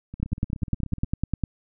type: two click trains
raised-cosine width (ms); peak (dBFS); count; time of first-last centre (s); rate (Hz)
5; -11 / -24; 13 / 16; 0.23-1.437 / 0.14-1.044; 9.94 / 16.6
effects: none